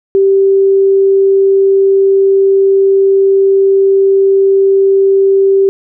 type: tone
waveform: sine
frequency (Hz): 390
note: G4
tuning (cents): -9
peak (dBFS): -5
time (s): 0.15-5.69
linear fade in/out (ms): 0
effects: none